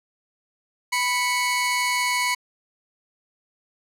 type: tone pair together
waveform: sawtooth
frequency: 987.8 / 2219 Hz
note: B5 / C#7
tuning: 0 / +1 cents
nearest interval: octave + major second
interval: 1401 cents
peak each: -20 dBFS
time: 0.92-2.35 s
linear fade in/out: 10 ms
effects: low-pass 12000 Hz 12 dB/octave